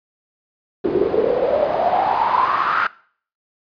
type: noise with band-pass filter sweep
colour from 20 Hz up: pink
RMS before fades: -18 dBFS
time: 0.84-2.87 s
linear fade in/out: 5 ms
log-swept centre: 350 to 1400 Hz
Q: 8.2
effects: noise-tail reverb RT60 0.5 s tail -21 dB re dry + resampled to 11025 Hz